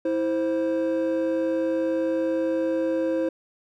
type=tone pair together; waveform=triangle; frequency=325.9 / 523.3 Hz; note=E4 / C5; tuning=-20 / 0 cents; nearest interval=minor sixth; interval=820 cents; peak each=-22 dBFS; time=0.05-3.29 s; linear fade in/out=5 ms; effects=tanh soft clip ceiling -14 dBFS